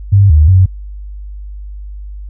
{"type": "tone with pitch steps", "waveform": "sine", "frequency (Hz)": [99.4, 75.9, 93.4], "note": ["G2", "D#2", "F#2"], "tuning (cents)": [25, -42, 17], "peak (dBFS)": -3, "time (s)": [0.12, 0.66], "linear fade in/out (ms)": 10, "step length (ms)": 180, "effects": ["added 50 Hz sine -24 dBFS peak until 2.29 s"]}